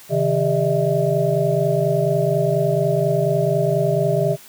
sine tone cluster, 134.7 / 158.9 / 400.9 / 603 / 653 Hz, C#3 / D#3 / G4 / D5 / E5, -49 / +37 / +39 / +46 / -17 cents, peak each -22 dBFS, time 0.09-4.37 s, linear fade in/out 50 ms, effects white hiss -44 dBFS RMS until 4.48 s + high-pass 80 Hz 12 dB/octave

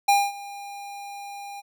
square tone with ADSR envelope, 805 Hz, G5, 46 cents sharp, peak -15 dBFS, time 0.08-1.62 s, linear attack 9 ms, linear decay 230 ms, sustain -21 dB, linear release 29 ms, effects none

